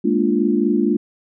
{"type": "chord", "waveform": "sine", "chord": "Bb dominant seventh", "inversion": "third", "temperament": "equal with one note detuned", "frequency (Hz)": [209.2, 233.1, 293.7, 349.2], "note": ["Ab3", "Bb3", "D4", "F4"], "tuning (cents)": [13, 0, 0, 0], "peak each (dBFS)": -20, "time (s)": [0.04, 0.97], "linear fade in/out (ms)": 10, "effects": []}